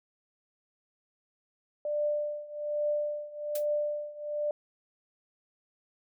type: tone with tremolo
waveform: sine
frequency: 593 Hz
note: D5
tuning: 17 cents sharp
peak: -25 dBFS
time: 1.85-4.51 s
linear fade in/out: 2 ms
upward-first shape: triangle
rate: 1.2 Hz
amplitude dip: 90%
type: noise with exponential decay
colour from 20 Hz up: blue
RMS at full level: -33 dBFS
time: 3.55-3.66 s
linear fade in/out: 5 ms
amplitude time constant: 22 ms
effects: none